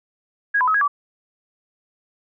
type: tone with pitch steps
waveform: sine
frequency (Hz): 1651 / 1004 / 1278 / 1652 / 1153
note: G#6 / B5 / D#6 / G#6 / D6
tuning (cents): -11 / +28 / +46 / -10 / -32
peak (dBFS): -15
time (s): 0.54-0.88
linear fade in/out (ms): 10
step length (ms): 68
effects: none